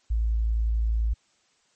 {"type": "tone", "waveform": "sine", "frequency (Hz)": 55.6, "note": "A1", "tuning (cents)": 19, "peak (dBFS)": -21, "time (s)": [0.1, 1.14], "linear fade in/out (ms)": 10, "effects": ["white hiss -66 dBFS RMS until 1.75 s", "MP3 32 kbps"]}